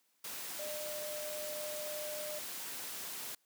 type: tone in noise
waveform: sine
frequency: 603 Hz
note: D5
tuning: 46 cents sharp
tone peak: -41 dBFS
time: 0.59-2.39 s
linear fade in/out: 5 ms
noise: white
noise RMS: -43 dBFS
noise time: 0.24-3.35 s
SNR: -1 dB
effects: white hiss -75 dBFS RMS until 3.45 s + high-pass 150 Hz 12 dB/octave